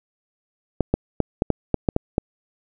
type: clicks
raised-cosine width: 2 ms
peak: -4 dBFS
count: 9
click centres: 0.807 / 0.94 / 1.203 / 1.421 / 1.503 / 1.743 / 1.888 / 1.964 / 2.181 s
effects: none